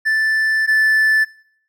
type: tone pair in turn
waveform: triangle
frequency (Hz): 1760 / 1753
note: A6 / A6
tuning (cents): 0 / -7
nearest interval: unison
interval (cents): 7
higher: first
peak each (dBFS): -12 / -10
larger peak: second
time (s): 0.05-0.67 / 0.67-1.25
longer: first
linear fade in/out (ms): 20
effects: noise-tail reverb RT60 0.6 s tail -19 dB re dry